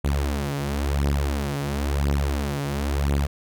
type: beating tone pair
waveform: sawtooth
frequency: 70.2 / 71.17 Hz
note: C#2 / C#2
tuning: +22 / +46 cents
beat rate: 0.97 Hz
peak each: -21 dBFS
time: 0.04-3.27 s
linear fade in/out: 10 ms
effects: none